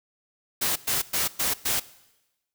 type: noise bursts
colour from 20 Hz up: white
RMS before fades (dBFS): -25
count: 5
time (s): 0.61-1.8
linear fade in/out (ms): 10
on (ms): 150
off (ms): 110
effects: noise-tail reverb RT60 1.0 s tail -19 dB re dry